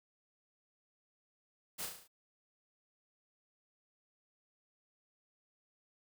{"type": "noise with echo", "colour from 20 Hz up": "white", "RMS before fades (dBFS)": -41, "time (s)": [1.78, 1.87], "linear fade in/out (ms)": 20, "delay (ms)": 35, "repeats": 6, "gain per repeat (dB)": -4, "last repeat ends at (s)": 2.08, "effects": []}